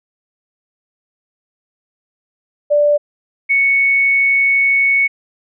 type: tone pair in turn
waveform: sine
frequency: 587.3 / 2217 Hz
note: D5 / C#7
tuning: 0 / 0 cents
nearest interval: octave + major seventh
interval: 2300 cents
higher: second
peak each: -9 / -10 dBFS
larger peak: first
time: 2.7-2.98 / 3.49-5.08 s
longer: second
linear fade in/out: 20 ms
effects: none